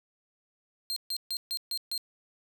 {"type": "tone bursts", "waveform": "40% pulse", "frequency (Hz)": 4186, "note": "C8", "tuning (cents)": 0, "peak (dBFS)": -29, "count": 6, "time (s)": [0.9, 1.978], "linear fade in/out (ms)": 0, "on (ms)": 63, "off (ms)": 140, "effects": ["11-bit"]}